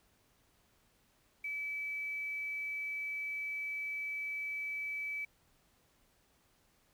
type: tone with quantisation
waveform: sine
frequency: 2300 Hz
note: D7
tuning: 37 cents flat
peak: -36 dBFS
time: 1.44-5.25 s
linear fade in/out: 5 ms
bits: 10
effects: pink hiss -71 dBFS RMS until 6.93 s